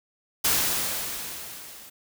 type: noise with level ramp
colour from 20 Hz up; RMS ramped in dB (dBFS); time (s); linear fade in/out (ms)
white; -21 to -46; 0.44-1.9; 10
effects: none